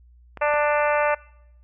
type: clicks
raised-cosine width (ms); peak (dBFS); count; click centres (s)
0.5; -21; 2; 0.373 / 0.539
type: harmonic tone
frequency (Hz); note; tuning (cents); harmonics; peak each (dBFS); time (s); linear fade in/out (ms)
295.7; D4; +12; 2 / 3 / 4 / 5 / 6 / 7 / 8 / 9; -21 / -25 / -27 / -29 / -31 / -32 / -33 / -34; 0.41-1.15; 10
effects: noise-tail reverb RT60 0.8 s tail -23 dB re dry + added 60 Hz sine -49 dBFS peak until 1.63 s